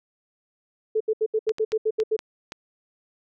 sine tone bursts, 436.9 Hz, A4, 12 cents flat, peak -19 dBFS, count 10, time 0.95-2.166 s, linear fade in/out 10 ms, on 55 ms, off 74 ms
clicks, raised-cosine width 0.2 ms, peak -17 dBFS, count 6, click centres 1.493 / 1.584 / 1.72 / 2.001 / 2.191 / 2.521 s
effects none

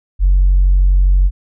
sine tone, 46.26 Hz, F#1, in tune, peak -6 dBFS, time 0.19-1.31 s, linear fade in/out 50 ms, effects tanh soft clip ceiling -4 dBFS

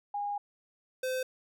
sine / square tone pair in turn, 817 / 514.7 Hz, G#5 / C5, -29 / -29 cents, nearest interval minor sixth, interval 800 cents, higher first, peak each -31 / -31 dBFS, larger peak neither, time 0.14-0.38 / 1.03-1.23 s, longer first, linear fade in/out 5 ms, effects none

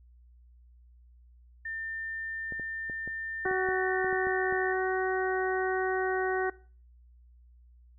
sine tone, 1800 Hz, A6, 39 cents sharp, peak -34 dBFS, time 1.65-4.73 s, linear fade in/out 5 ms
clicks, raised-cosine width 2 ms, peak -29 dBFS, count 11, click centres 2.523 / 2.597 / 2.898 / 3.076 / 3.459 / 3.512 / 3.688 / 4.045 / 4.128 / 4.27 / 4.525 s
harmonic tone, 374.9 Hz, F#4, 23 cents sharp, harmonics 1 / 2 / 3 / 4 / 5, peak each -29 / -33 / -39 / -34 / -37 dBFS, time 3.45-6.5 s, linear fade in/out 5 ms
effects noise-tail reverb RT60 0.4 s tail -21 dB re dry + added 60 Hz sine -54 dBFS peak until 7.98 s

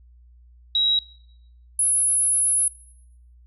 sine tone pair in turn, 3852 / 10573 Hz, B7 / E9, -44 / +4 cents, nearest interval octave + perfect fourth, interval 1748 cents, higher second, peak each -17 dBFS, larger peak neither, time 0.75-0.99 / 1.79-2.68 s, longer second, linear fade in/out 2 ms, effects noise-tail reverb RT60 0.8 s tail -21 dB re dry + added 60 Hz sine -48 dBFS peak until 3.46 s

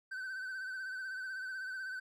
triangle tone with vibrato, 1530 Hz, G6, 42 cents flat, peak -37 dBFS, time 0.11-2 s, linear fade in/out 10 ms, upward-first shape sine, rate 16 Hz, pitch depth 44 cents each way, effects none

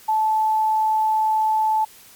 sine tone, 871 Hz, A5, 18 cents flat, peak -16 dBFS, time 0.08-1.85 s, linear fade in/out 10 ms, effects white hiss -47 dBFS RMS until 2.15 s + MP3 96 kbps

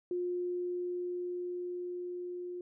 sine tone with level ramp, 356 Hz, F4, 33 cents sharp, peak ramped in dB -31 to -38 dBFS, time 0.11-2.61 s, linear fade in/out 2 ms, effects none

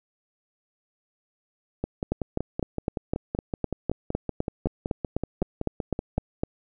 two click trains, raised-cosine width 2 ms, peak -14 / -11 dBFS, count 24 / 18, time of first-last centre 1.84-6.18 / 2.12-6.435 s, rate 5.3 / 3.94 Hz, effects none

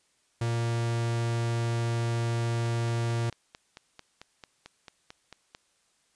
45% pulse tone, 116.8 Hz, A#2, 4 cents sharp, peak -26 dBFS, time 0.41-3.3 s, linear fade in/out 5 ms
click train, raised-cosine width 0.2 ms, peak -26 dBFS, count 14, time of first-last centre 2.66-5.549 s, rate 4.5 Hz
effects white hiss -69 dBFS RMS until 6.15 s + resampled to 22050 Hz

